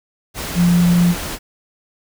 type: tone in noise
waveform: sine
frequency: 174.61 Hz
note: F3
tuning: in tune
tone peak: -10 dBFS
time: 0.55-1.15 s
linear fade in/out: 50 ms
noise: pink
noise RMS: -26 dBFS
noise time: 0.34-1.39 s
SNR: +13 dB
effects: none